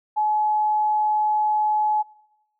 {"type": "tone", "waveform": "sine", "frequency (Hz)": 851, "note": "G#5", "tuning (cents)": 42, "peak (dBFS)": -18, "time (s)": [0.16, 2.03], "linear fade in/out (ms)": 20, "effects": ["noise-tail reverb RT60 0.9 s tail -23 dB re dry"]}